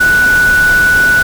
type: tone in noise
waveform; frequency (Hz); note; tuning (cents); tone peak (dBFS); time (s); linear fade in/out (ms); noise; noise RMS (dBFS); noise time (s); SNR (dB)
sine; 1480; F#6; 0; -6; 0-1.23; 10; pink; -20; 0-1.23; +11
effects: none